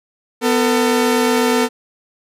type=tone pair together; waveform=sawtooth; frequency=248.8 / 449.5 Hz; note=B3 / A4; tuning=+13 / +37 cents; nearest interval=minor seventh; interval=1024 cents; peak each=-12 dBFS; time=0.41-1.69 s; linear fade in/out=50 ms; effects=resampled to 32000 Hz